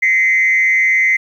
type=tone with frequency modulation; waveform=sine; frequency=2062 Hz; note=C7; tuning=26 cents flat; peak=-9 dBFS; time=0.02-1.17 s; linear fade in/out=10 ms; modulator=172 Hz; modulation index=0.56; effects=tanh soft clip ceiling -5 dBFS + 8-bit